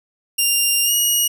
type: tone with pitch glide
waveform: 10% pulse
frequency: 2794 to 2891 Hz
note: F7 to F#7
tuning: 0 to -41 cents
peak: -7 dBFS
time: 0.38-1.28 s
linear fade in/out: 10 ms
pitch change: +59 cents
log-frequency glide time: 0.84-0.93 s
effects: none